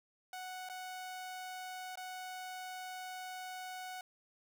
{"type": "tone with dropouts", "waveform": "sawtooth", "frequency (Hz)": 740, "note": "F#5", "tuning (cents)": 0, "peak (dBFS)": -39, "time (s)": [0.33, 4.01], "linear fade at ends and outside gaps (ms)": 2, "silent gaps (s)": [[0.689, 0.697], [1.956, 1.973]], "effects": []}